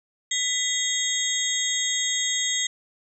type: tone cluster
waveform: sine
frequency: 1995 / 3280 / 3717 / 6530 / 7570 Hz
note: B6 / G#7 / A#7 / G#8 / A#8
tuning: +17 / -22 / -6 / -30 / +26 cents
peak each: -29 dBFS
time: 0.31-2.67 s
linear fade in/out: 5 ms
effects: none